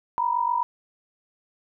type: tone pair together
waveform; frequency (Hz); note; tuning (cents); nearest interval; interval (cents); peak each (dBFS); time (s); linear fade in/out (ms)
sine; 940.2 / 987.8; A#5 / B5; +15 / 0; minor second; 85; -24; 0.18-0.63; 0
effects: none